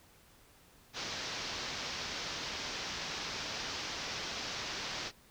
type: low-pass noise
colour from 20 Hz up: white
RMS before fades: -40 dBFS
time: 0.93-5.12 s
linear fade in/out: 50 ms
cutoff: 5900 Hz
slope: 48 dB/octave
effects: pink hiss -62 dBFS RMS until 5.3 s